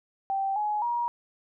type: tone with pitch steps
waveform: sine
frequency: 780 / 841 / 952 Hz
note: G5 / G#5 / A#5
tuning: -9 / +22 / +36 cents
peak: -25 dBFS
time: 0.3-1.08 s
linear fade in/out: 0 ms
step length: 260 ms
effects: none